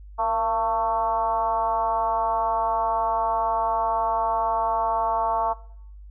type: tone with frequency modulation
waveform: sine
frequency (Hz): 897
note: A5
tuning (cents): +33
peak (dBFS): -20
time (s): 0.18-5.54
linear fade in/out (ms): 20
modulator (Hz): 216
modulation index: 1.1
effects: noise-tail reverb RT60 0.7 s tail -20 dB re dry + added 50 Hz sine -40 dBFS peak until 6.1 s